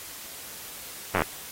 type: slowing click train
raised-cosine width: 0.5 ms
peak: -9 dBFS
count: 7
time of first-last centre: 1.15-1.22 s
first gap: 10 ms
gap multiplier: 1.06
effects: white hiss -41 dBFS RMS until 1.51 s + AAC 48 kbps